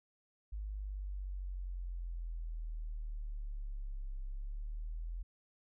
sine exponential two-way sweep, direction down then up, 51.91 to 33.03 to 43.41 Hz, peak -38 dBFS, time 0.52-5.23 s, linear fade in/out 10 ms, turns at 4.22 s, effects none

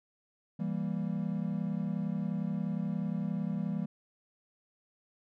triangle chord, E diminished, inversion none, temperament equal, 164.81 / 196 / 233.1 Hz, E3 / G3 / Bb3, 0 / 0 / 0 cents, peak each -33 / -32 / -36 dBFS, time 0.59-3.86 s, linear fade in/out 10 ms, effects none

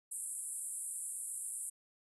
pink band-pass noise, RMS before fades -42 dBFS, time 0.11-1.7 s, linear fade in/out 10 ms, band 8000 to 11000 Hz, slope 96 dB/octave, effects none

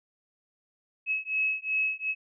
sine beating tone pair, 2572 / 2574.7 Hz, E7 / E7, -43 / -41 cents, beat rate 2.7 Hz, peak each -29 dBFS, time 1.06-2.15 s, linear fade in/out 50 ms, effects none

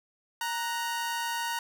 sawtooth tone pair together, 932.3 / 1480 Hz, A#5 / F#6, 0 / 0 cents, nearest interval minor sixth, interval 800 cents, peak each -27 / -33 dBFS, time 0.41-1.59 s, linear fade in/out 2 ms, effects none

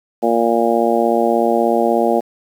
harmonic tone, 116.54 Hz, A#2, in tune, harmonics 2 / 3 / 4 / 5 / 6 / 7, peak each -20 / -19 / -19 / -19 / -19 / -21 dBFS, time 0.22-2.21 s, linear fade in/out 20 ms, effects 7-bit

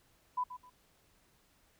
sine tone with echo, 997 Hz, B5, 16 cents sharp, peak -30 dBFS, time 0.37-0.44 s, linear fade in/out 10 ms, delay 130 ms, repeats 2, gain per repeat -12 dB, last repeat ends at 0.7 s, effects pink hiss -69 dBFS RMS until 1.79 s

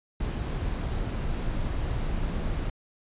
brown noise, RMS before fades -29 dBFS, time 0.2-2.7 s, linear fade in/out 5 ms, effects resampled to 8000 Hz

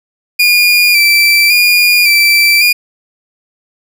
30% pulse tone with vibrato, 2382 Hz, D7, 24 cents sharp, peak -3 dBFS, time 0.39-2.73 s, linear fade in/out 10 ms, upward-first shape square, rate 0.9 Hz, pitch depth 34 cents each way, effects none

